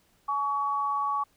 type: tone pair together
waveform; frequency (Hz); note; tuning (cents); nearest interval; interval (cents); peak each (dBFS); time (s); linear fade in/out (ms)
sine; 846 / 1129.3; G#5 / C#6; +32 / +32; perfect fourth; 500; -32 / -26; 0.28-1.24; 10
effects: pink hiss -66 dBFS RMS until 1.36 s

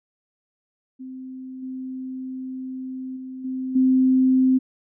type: tone with level steps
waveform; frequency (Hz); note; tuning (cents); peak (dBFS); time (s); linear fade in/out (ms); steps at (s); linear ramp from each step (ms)
sine; 259.5; C4; -14; -33 / -29 / -32 / -25 / -14; 0.99-4.59; 20; 1.62 / 3.16 / 3.44 / 3.75; 10
effects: none

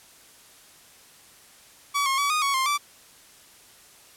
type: tone with pitch steps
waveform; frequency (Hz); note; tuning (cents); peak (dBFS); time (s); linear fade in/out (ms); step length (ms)
sawtooth; 1138 / 1077 / 1140 / 1234 / 1116 / 1055 / 1163; C#6 / C6 / C#6 / D#6 / C#6 / C6 / D6; +45 / +50 / +48 / -15 / +11 / +14 / -17; -18; 1.94-2.78; 20; 120
effects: white hiss -52 dBFS RMS until 4.16 s + low-pass 12000 Hz 12 dB/octave

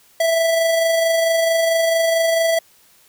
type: tone with amplitude modulation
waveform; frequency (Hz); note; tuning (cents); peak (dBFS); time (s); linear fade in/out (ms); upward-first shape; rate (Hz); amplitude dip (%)
square; 659.3; E5; 0; -14; 0.2-2.59; 5; sine; 24.5; 30
effects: white hiss -53 dBFS RMS until 3.08 s

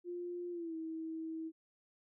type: tone with pitch glide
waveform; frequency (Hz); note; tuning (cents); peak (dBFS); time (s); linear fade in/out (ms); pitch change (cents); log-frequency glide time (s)
sine; 351.5 to 322.3; F4 to E4; +11 to -39; -39; 0.04-1.52; 50; -150; 0.51-0.75
effects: none

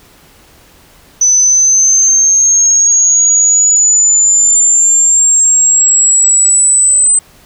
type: linear sweep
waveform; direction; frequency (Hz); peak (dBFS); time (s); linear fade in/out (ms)
sine; up; 6000 to 8130; -5; 1.21-7.19; 5
effects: pink hiss -43 dBFS RMS until 7.45 s

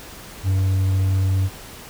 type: tone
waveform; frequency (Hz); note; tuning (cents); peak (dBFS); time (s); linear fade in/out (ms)
triangle; 95.3; G2; -48; -14; 0.43-1.5; 50
effects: pink hiss -39 dBFS RMS until 1.89 s

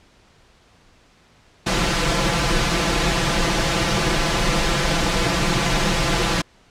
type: noise with comb filter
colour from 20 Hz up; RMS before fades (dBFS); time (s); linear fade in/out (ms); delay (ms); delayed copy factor
pink; -19; 1.66-6.42; 10; 5.9; +1
effects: pink hiss -54 dBFS RMS until 6.7 s + low-pass 6000 Hz 12 dB/octave

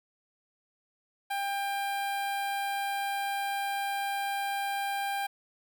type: tone with notch filter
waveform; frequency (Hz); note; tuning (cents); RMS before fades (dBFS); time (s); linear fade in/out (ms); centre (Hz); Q
sawtooth; 796; G5; +26; -32; 1.3-5.27; 10; 6200; 1.1
effects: 10-bit

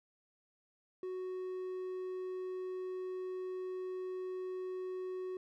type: tone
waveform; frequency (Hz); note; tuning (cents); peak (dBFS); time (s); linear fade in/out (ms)
triangle; 370; F#4; 0; -36; 1.03-5.37; 2
effects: none

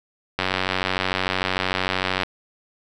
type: click train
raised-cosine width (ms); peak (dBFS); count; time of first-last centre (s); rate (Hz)
0.3; -5; 173; 0.39-2.234; 93.3
effects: none

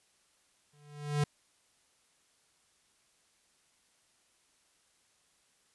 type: tone with exponential growth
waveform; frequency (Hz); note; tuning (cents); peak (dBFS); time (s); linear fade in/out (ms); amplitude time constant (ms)
square; 146.83; D3; 0; -25; 0.73-1.24; 5; 110
effects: white hiss -70 dBFS RMS until 5.74 s + resampled to 24000 Hz

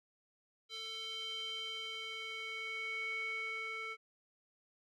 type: tone with band-pass filter sweep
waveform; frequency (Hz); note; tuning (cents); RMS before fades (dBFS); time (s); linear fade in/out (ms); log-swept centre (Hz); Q
square; 444.5; A4; +18; -42; 0.69-3.97; 50; 3600 to 1900; 5.5
effects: none

